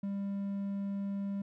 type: tone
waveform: triangle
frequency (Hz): 198.7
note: G3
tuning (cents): +24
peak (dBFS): -31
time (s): 0.03-1.42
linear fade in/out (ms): 5
effects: none